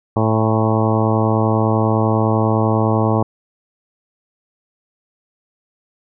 harmonic tone with a mistuned harmonic, 110 Hz, A2, in tune, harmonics 1 / 2 / 3 / 4 / 5 / 6 / 7 / 8 / 9 / 10, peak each -17 / -20 / -22 / -23 / -24 / -25 / -25 / -26 / -27 / -27 dBFS, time 0.16-3.23 s, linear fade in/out 5 ms, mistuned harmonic 7, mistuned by +37 cents, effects none

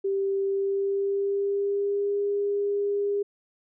sine tone with pitch glide, 392 to 405.1 Hz, G4 to G#4, 0 to -43 cents, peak -23 dBFS, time 0.04-3.23 s, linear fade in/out 10 ms, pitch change +57 cents, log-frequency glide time 0.44-2.19 s, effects none

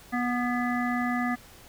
harmonic tone with a mistuned harmonic, 244.2 Hz, B3, 19 cents flat, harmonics 1 / 3 / 5 / 7 / 8, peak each -27 / -32 / -34 / -35 / -36 dBFS, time 0.12-1.36 s, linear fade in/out 20 ms, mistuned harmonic 8, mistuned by +45 cents, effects pink hiss -51 dBFS RMS until 1.68 s

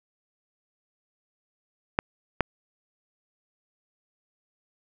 clicks, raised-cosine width 0.5 ms, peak -6 dBFS, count 2, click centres 1.989 / 2.407 s, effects none

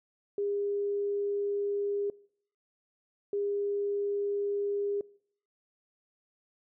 sine tone pair in turn, 405.2 / 405.2 Hz, G#4 / G#4, -43 / -43 cents, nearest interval unison, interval 0 cents, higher neither, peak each -28 dBFS, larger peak neither, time 0.38-2.1 / 3.33-5.01 s, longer first, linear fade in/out 2 ms, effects noise-tail reverb RT60 0.6 s tail -23 dB re dry

